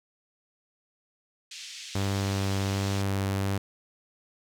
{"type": "band-pass noise", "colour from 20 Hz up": "pink", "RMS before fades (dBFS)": -42, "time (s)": [1.51, 3.02], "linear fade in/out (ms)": 5, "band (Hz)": [2500, 7100], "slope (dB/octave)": 24}
{"type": "tone with vibrato", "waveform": "sawtooth", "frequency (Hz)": 98.1, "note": "G2", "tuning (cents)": 2, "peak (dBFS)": -22, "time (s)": [1.95, 3.58], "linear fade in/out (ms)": 5, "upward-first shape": "sine", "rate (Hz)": 1.3, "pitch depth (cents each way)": 9}
{"effects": []}